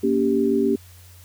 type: chord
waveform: sine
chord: G diminished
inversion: first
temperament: just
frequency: 235.2 / 282.2 / 392 Hz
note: Bb3 / Db4 / G4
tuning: +16 / +31 / 0 cents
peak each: -22 / -22 / -20 dBFS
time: 0.03-0.76 s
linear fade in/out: 10 ms
effects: added 90 Hz sine -45 dBFS peak until 1.24 s + white hiss -51 dBFS RMS until 1.24 s